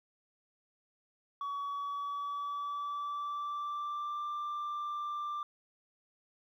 sine tone with pitch glide, 1130 to 1183.4 Hz, C#6 to D6, +33 to +13 cents, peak -32 dBFS, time 1.41-5.43 s, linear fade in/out 2 ms, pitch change +80 cents, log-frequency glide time 1.59-4.25 s, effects tanh soft clip ceiling -34 dBFS + 12-bit

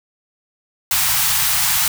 white band-stop noise, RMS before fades -17 dBFS, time 0.91-1.88 s, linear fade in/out 2 ms, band 170 to 730 Hz, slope 48 dB/octave, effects none

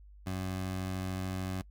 20% pulse tone, 93.5 Hz, F#2, 19 cents sharp, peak -29 dBFS, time 0.26-1.62 s, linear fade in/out 10 ms, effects noise-tail reverb RT60 0.1 s tail -25 dB re dry + added 50 Hz sine -51 dBFS peak until 1.7 s

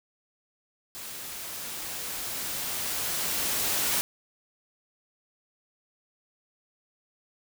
white noise with level ramp, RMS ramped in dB -40 to -26 dBFS, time 0.95-4.01 s, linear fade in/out 0 ms, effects none

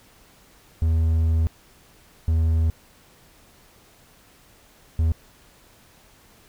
triangle tone bursts at uneven times, 80.9 Hz, E2, 32 cents flat, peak -15 dBFS, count 3, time 0.82-1.47 / 2.28-2.7 / 4.99-5.12 s, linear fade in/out 0 ms, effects pink hiss -54 dBFS RMS until 6.48 s

